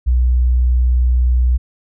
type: tone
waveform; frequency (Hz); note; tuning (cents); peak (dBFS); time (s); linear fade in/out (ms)
sine; 61.74; B1; 0; -10; 0.06-1.58; 20
effects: none